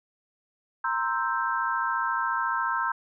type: chord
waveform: sine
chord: C dominant seventh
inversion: third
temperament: equal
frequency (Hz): 932.3 / 1046.5 / 1318.5 / 1568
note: Bb5 / C6 / E6 / G6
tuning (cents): 0 / 0 / 0 / 0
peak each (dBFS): -30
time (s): 0.84-2.92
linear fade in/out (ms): 5
effects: none